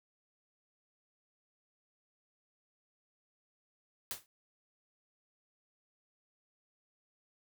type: noise with exponential decay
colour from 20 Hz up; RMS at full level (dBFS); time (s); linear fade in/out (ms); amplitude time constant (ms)
white; -35; 4.11-4.26; 0; 31
effects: none

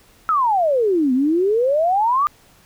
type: exponential two-way sweep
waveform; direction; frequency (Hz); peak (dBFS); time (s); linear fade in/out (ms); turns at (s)
sine; down then up; 1341 to 246.9 to 1218; -14; 0.29-2.27; 0; 1.13
effects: pink hiss -52 dBFS RMS until 2.65 s

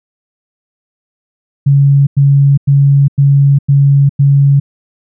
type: tone bursts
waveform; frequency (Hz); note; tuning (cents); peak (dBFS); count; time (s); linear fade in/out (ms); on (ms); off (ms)
sine; 140; C#3; +18; -4; 6; 1.66-4.6; 10; 410; 96
effects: none

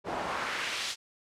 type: noise with band-pass filter sweep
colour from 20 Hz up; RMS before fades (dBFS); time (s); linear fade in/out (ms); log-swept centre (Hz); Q
pink; -34; 0.04-0.96; 50; 530 to 4700; 1.1
effects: low-pass 11000 Hz 12 dB/octave

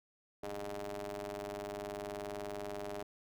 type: ring-modulated tone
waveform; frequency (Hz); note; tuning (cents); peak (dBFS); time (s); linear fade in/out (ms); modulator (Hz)
sawtooth; 100.4; G2; +42; -33; 0.43-3.03; 5; 512
effects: none

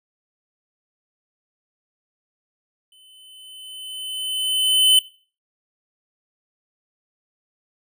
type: tone with exponential growth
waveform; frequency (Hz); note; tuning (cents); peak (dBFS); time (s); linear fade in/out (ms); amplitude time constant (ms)
square; 3037; F#7; +44; -11; 2.92-4.99; 2; 450
effects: noise-tail reverb RT60 0.4 s tail -19 dB re dry

